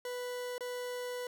40% pulse tone with dropouts, 493.9 Hz, B4, in tune, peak -36 dBFS, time 0.05-1.27 s, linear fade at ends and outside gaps 2 ms, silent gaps 0.581-0.607 s, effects none

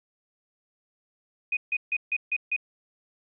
sine tone bursts, 2489 Hz, D#7, in tune, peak -23 dBFS, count 6, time 1.52-2.564 s, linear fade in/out 5 ms, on 49 ms, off 150 ms, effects none

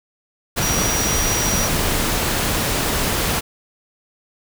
sine tone in noise, 5780 Hz, F#8, 41 cents flat, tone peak -22 dBFS, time 0.61-1.68 s, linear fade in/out 20 ms, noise pink, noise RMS -20 dBFS, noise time 0.56-3.41 s, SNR -5 dB, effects none

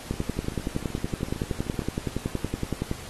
two click trains, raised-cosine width 3 ms, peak -13 / -23 dBFS, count 31 / 23, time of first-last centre 0.11-2.914 / 0.14-1.819 s, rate 10.7 / 13.1 Hz, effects pink hiss -42 dBFS RMS until 3.09 s + AAC 32 kbps

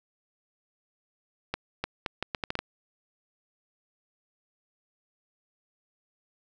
accelerating click train, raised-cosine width 0.3 ms, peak -13 dBFS, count 9, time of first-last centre 1.54-2.59 s, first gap 300 ms, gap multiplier 0.74, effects none

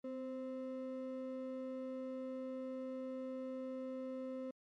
triangle ring-modulated tone, 390.5 Hz, G4, 7 cents flat, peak -36 dBFS, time 0.04-4.51 s, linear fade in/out 5 ms, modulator 133 Hz, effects MP3 48 kbps

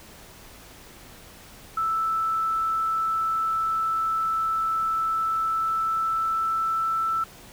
sine tone with pitch glide, 1318.5 to 1326.1 Hz, E6 to E6, 0 to +10 cents, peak -22 dBFS, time 1.77-7.24 s, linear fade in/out 5 ms, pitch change +10 cents, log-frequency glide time 5.44-7.01 s, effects pink hiss -47 dBFS RMS until 7.52 s

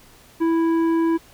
sine tone with tanh clipping, 329.6 Hz, E4, in tune, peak -18 dBFS, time 0.4-1.18 s, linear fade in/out 20 ms, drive 10 dB, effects pink hiss -50 dBFS RMS until 1.33 s

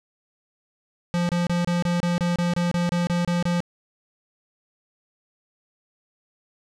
square tone bursts, 174.3 Hz, F3, 3 cents flat, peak -21 dBFS, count 14, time 1.14-3.604 s, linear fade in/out 0 ms, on 150 ms, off 28 ms, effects low-pass 7000 Hz 12 dB/octave

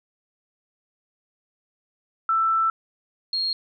sine tone pair in turn, 1328 / 4258 Hz, E6 / C8, +12 / +30 cents, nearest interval octave + minor sixth, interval 2018 cents, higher second, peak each -18 / -22 dBFS, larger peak first, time 2.29-2.7 / 3.33-3.53 s, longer first, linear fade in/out 2 ms, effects none

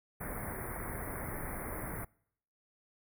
pink band-stop noise, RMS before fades -40 dBFS, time 0.2-2.05 s, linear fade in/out 10 ms, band 2200 to 9400 Hz, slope 96 dB/octave, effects noise-tail reverb RT60 0.7 s tail -26 dB re dry

